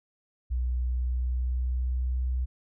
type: tone with pitch glide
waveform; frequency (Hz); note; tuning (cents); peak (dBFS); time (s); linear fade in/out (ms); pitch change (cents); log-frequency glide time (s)
sine; 61.74 to 63.04; B1 to B1; 0 to +36; -25; 0.5-2.46; 20; +36; 0.81-2.27
effects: none